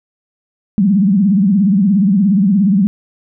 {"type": "tone with vibrato", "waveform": "sine", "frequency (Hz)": 196.5, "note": "G3", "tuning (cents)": 4, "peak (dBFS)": -8, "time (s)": [0.78, 2.87], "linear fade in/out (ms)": 0, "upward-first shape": "triangle", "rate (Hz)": 17, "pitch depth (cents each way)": 200, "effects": []}